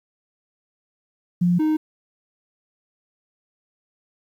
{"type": "tone pair in turn", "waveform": ["sine", "triangle"], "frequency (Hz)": [176.1, 310.2], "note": ["F3", "D#4"], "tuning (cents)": [15, -5], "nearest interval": "minor seventh", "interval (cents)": 980, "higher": "second", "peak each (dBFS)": -15, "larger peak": "neither", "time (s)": [[1.41, 1.59], [1.59, 1.77]], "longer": "neither", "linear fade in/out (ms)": 10, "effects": ["9-bit"]}